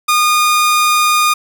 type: tone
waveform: sawtooth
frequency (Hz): 1222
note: D#6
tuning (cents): -32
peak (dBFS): -6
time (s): 0.08-1.34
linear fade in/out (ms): 10
effects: 7-bit